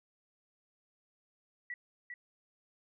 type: tone with echo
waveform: sine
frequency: 1947 Hz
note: B6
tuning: 25 cents flat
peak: -38 dBFS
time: 1.7-1.74 s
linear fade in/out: 2 ms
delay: 400 ms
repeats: 1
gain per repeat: -4 dB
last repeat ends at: 2.14 s
effects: none